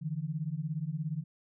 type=beating tone pair; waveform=sine; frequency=146.83 / 163.83 Hz; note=D3 / E3; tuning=0 / -10 cents; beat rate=17 Hz; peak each=-35 / -35 dBFS; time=0.01-1.24 s; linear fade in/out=20 ms; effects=none